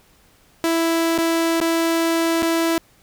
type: tone with dropouts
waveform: sawtooth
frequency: 330.6 Hz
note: E4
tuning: 5 cents sharp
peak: -13 dBFS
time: 0.64-2.78 s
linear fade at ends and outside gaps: 0 ms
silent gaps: 1.179-1.186 / 1.602-1.613 / 2.423-2.429 s
effects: pink hiss -55 dBFS RMS until 3.02 s